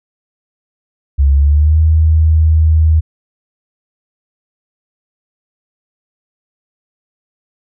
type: tone with pitch glide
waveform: sine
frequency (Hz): 69.3 to 79.15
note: C#2 to D#2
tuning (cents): 0 to +30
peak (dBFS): -6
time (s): 1.18-3.01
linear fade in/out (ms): 20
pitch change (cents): +230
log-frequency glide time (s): 1.34-1.79
effects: none